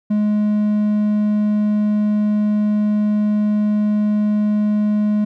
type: tone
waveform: triangle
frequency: 210 Hz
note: G#3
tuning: 19 cents sharp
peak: -12 dBFS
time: 0.1-5.25 s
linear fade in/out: 10 ms
effects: none